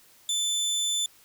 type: tone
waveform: 25% pulse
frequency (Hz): 3520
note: A7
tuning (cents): 0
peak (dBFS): -21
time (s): 0.29-1.06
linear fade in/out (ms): 2
effects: white hiss -57 dBFS RMS until 1.24 s